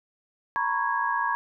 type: tone cluster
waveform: sine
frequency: 928 / 988 / 1103 / 1651 Hz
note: A#5 / B5 / C#6 / G#6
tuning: -8 / 0 / -9 / -11 cents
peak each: -29 dBFS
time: 0.56-1.35 s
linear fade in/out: 0 ms
effects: none